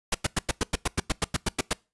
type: noise bursts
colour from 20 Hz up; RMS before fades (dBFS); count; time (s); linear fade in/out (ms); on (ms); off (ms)
pink; -24; 14; 0.12-1.732; 5; 26; 96
effects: noise-tail reverb RT60 0.3 s tail -25 dB re dry + resampled to 24000 Hz